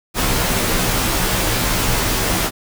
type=noise with comb filter; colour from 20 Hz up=pink; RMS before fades=-18 dBFS; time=0.14-2.51 s; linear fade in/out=50 ms; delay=14 ms; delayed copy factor=-0.75; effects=none